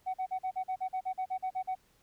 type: tone bursts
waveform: sine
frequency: 750 Hz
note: F#5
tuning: 23 cents sharp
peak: -28 dBFS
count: 14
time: 0.06-1.753 s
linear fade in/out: 20 ms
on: 81 ms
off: 43 ms
effects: tanh soft clip ceiling -29 dBFS + pink hiss -68 dBFS RMS until 2.02 s